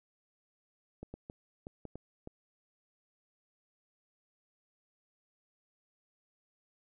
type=clicks; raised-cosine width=2 ms; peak=-30 dBFS; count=7; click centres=1.03 / 1.14 / 1.299 / 1.669 / 1.853 / 1.956 / 2.274 s; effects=none